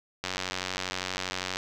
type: click train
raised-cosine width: 0.2 ms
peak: -13 dBFS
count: 124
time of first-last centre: 0.24-1.57 s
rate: 92.5 Hz
effects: none